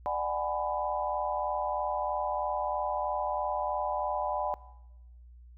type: chord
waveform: sine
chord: G# half-diminished seventh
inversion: second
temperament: just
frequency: 598 / 747.5 / 830.6 / 996.7 Hz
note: D5 / F#5 / G#5 / B5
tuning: +31 / +17 / 0 / +16 cents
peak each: -34 dBFS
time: 0.06-4.54 s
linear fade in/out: 0 ms
effects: noise-tail reverb RT60 1.0 s tail -20 dB re dry + added 60 Hz sine -49 dBFS peak until 5.57 s